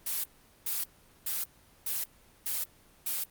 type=noise bursts; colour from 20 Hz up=blue; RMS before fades=-32 dBFS; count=6; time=0.06-3.24 s; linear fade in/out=5 ms; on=180 ms; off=420 ms; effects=pink hiss -60 dBFS RMS until 3.3 s + Opus 24 kbps